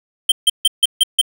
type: tone bursts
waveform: square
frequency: 3136 Hz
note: G7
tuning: in tune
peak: -9 dBFS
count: 6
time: 0.29-1.214 s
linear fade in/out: 5 ms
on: 29 ms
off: 150 ms
effects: none